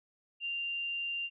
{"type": "tone", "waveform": "sine", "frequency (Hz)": 2784, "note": "F7", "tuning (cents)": -6, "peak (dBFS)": -33, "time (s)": [0.4, 1.3], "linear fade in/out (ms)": 50, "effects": []}